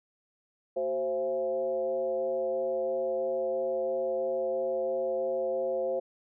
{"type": "tone with frequency modulation", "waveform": "sine", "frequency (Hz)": 526, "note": "C5", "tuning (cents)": 9, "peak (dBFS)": -27, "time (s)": [0.76, 6], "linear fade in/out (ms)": 10, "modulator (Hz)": 149, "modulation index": 0.82, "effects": []}